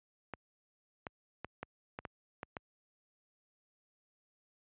clicks, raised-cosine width 0.5 ms, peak -25 dBFS, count 8, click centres 0.337 / 1.068 / 1.446 / 1.63 / 1.989 / 2.052 / 2.431 / 2.568 s, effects high-pass 60 Hz 12 dB/octave + resampled to 8000 Hz

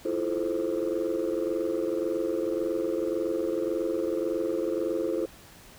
sine chord, F major seventh, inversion third, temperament just, 327.4 / 349.2 / 436.5 / 523.8 Hz, E4 / F4 / A4 / C5, -12 / 0 / -14 / +2 cents, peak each -30 dBFS, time 0.05-5.26 s, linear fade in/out 5 ms, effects tanh soft clip ceiling -20 dBFS + pink hiss -51 dBFS RMS until 5.78 s

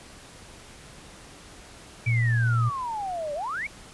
sine tone, 116.54 Hz, A#2, in tune, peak -20 dBFS, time 2.06-2.7 s, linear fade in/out 20 ms
sine exponential two-way sweep, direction down then up, 2349 to 567 to 2349 Hz, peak -28 dBFS, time 2.06-3.67 s, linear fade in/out 5 ms, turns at 3.34 s
effects pink hiss -47 dBFS RMS until 3.93 s + resampled to 24000 Hz

